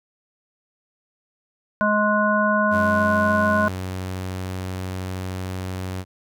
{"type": "harmonic tone", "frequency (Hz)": 210, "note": "G#3", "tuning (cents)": 19, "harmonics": [1, 3, 5, 7], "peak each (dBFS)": [-22, -22, -22, -22], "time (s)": [1.81, 3.68], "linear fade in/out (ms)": 0}
{"type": "tone", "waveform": "sawtooth", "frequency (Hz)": 93, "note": "F#2", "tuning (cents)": 9, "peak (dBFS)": -23, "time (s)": [2.7, 6.05], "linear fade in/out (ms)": 50}
{"effects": []}